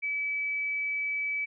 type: tone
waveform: sine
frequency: 2295 Hz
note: D7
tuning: 40 cents flat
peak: -28 dBFS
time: 0.02-1.46 s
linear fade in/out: 20 ms
effects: none